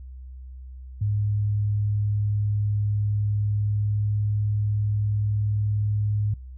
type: tone with pitch glide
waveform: sine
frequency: 103.83 to 104.49 Hz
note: G#2 to G#2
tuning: 0 to +11 cents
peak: -21 dBFS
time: 1.01-6.34 s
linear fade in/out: 5 ms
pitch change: +11 cents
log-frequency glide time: 3.38-4.28 s
effects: noise-tail reverb RT60 0.2 s tail -23 dB re dry + added 64 Hz sine -37 dBFS peak until 6.57 s